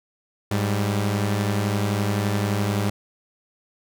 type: tone pair together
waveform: sawtooth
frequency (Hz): 103.83 / 196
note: G#2 / G3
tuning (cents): 0 / 0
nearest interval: major seventh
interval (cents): 1100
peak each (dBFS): -18 / -23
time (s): 0.51-2.9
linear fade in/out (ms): 5
effects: none